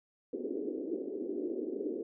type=band-pass noise; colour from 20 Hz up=white; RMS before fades=-37 dBFS; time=0.33-2.03 s; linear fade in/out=5 ms; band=260 to 440 Hz; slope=48 dB/octave; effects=none